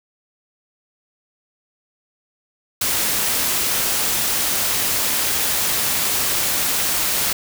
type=noise; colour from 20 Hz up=white; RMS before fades=-20 dBFS; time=2.81-7.33 s; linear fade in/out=5 ms; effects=none